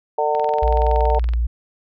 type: harmonic tone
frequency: 150 Hz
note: D3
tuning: 37 cents sharp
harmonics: 3 / 4 / 5 / 6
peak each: -22 / -22 / -22 / -22 dBFS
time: 0.18-1.19 s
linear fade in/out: 5 ms
type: click train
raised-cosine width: 0.3 ms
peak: -19 dBFS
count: 22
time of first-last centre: 0.35-1.336 s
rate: 21.3 Hz
type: tone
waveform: sine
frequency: 58.4 Hz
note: A#1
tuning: 4 cents sharp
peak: -16 dBFS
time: 0.62-1.47 s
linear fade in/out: 10 ms
effects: none